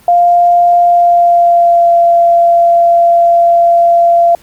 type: tone with pitch glide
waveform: sine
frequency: 698.5 to 685.7 Hz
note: F5 to F5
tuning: 0 to -32 cents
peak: -4 dBFS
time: 0.08-4.35 s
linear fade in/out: 2 ms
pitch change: -32 cents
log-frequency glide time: 0.81-1.94 s
effects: pink hiss -43 dBFS RMS until 4.42 s + Opus 24 kbps